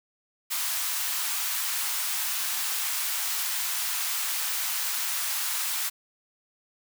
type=high-pass noise; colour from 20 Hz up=white; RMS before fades=-29 dBFS; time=0.5-5.9 s; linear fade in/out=20 ms; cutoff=850 Hz; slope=24 dB/octave; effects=none